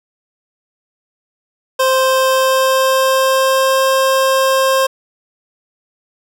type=tone with pitch glide; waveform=25% pulse; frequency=523.3 to 531.2 Hz; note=C5 to C5; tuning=0 to +26 cents; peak=-7 dBFS; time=1.79-4.87 s; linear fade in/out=10 ms; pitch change=+26 cents; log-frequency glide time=1.98-3.84 s; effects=none